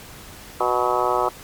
harmonic tone with a mistuned harmonic, 123.47 Hz, B2, in tune, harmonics 3 / 4 / 5 / 6 / 7 / 8 / 9 / 10, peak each -26 / -26 / -26 / -26 / -26 / -26 / -26 / -26 dBFS, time 0.6-1.29 s, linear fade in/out 5 ms, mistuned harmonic 10, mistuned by +65 cents, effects pink hiss -41 dBFS RMS until 1.43 s + MP3 96 kbps

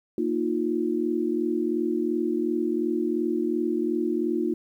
sine chord, Bb suspended fourth, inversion none, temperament equal with one note detuned, 233.1 / 311.1 / 353.9 Hz, Bb3 / Eb4 / F4, 0 / 0 / +23 cents, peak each -29 / -27 / -26 dBFS, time 0.18-4.54 s, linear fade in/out 2 ms, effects 10-bit

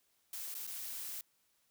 blue noise with dropouts, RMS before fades -43 dBFS, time 0.33-1.21 s, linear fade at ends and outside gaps 2 ms, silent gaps 0.543-0.55 / 0.668-0.674 s, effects white hiss -75 dBFS RMS until 1.7 s

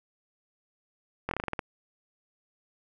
slowing click train, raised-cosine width 0.5 ms, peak -15 dBFS, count 9, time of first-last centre 1.29-1.592 s, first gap 22 ms, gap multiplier 1.15, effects none

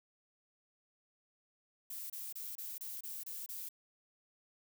violet noise bursts, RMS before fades -44 dBFS, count 8, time 1.9-3.689 s, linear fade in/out 5 ms, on 200 ms, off 27 ms, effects none

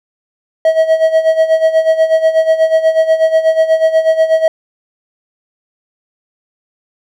triangle tone with tremolo, 642 Hz, E5, 46 cents flat, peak -3 dBFS, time 0.65-4.48 s, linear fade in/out 2 ms, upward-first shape sine, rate 8.2 Hz, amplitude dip 75%, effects none

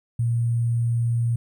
sine tone with sample-and-hold, 117.4 Hz, A#2, 13 cents sharp, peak -19 dBFS, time 0.19-1.36 s, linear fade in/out 5 ms, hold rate 8820 Hz, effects none

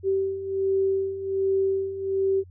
sine beating tone pair, 386.1 / 387.4 Hz, G4 / G4, -26 / -20 cents, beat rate 1.3 Hz, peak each -28 / -23 dBFS, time 0.03-2.44 s, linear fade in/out 50 ms, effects added 90 Hz sine -45 dBFS peak until 2.5 s

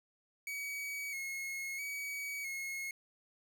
45% pulse tone with vibrato, 2216 Hz, C#7, 1 cent flat, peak -38 dBFS, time 0.47-2.91 s, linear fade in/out 2 ms, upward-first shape square, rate 0.76 Hz, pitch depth 39 cents each way, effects none

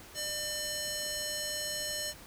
square tone with band-pass filter, 600 Hz, D5, 37 cents sharp, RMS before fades -36 dBFS, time 0.14-2.14 s, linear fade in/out 50 ms, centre 7000 Hz, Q 0.89, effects pink hiss -51 dBFS RMS until 2.26 s

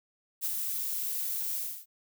violet noise with ADSR envelope, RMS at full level -29 dBFS, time 0.41-1.86 s, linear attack 43 ms, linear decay 21 ms, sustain -4 dB, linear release 280 ms, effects none

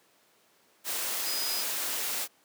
sine tone in noise, 4978 Hz, D#8, in tune, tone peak -33 dBFS, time 1.24-1.65 s, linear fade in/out 50 ms, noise white, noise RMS -32 dBFS, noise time 0.84-2.28 s, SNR -4 dB, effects pink hiss -64 dBFS RMS until 2.44 s + high-pass 300 Hz 12 dB/octave

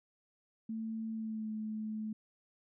sine tone with pitch glide, 222.6 to 216.4 Hz, A3 to A3, +20 to -29 cents, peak -36 dBFS, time 0.69-2.13 s, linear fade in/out 5 ms, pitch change -49 cents, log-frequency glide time 1.12-1.51 s, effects none

